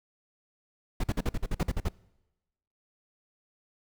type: noise bursts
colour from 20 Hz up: brown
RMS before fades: -27 dBFS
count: 11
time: 1-1.887 s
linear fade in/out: 5 ms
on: 37 ms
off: 48 ms
effects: noise-tail reverb RT60 1.0 s tail -23 dB re dry